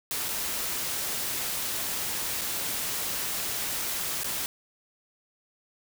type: noise with dropouts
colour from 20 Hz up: white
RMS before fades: -31 dBFS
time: 0.11-4.46 s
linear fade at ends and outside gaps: 0 ms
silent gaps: 0.285-0.289 / 2.411-2.416 / 4.234-4.244 s
effects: none